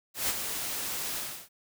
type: noise with ADSR envelope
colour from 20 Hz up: white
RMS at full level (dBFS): -27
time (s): 0.14-1.49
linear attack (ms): 150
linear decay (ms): 31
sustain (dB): -7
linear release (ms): 320
effects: none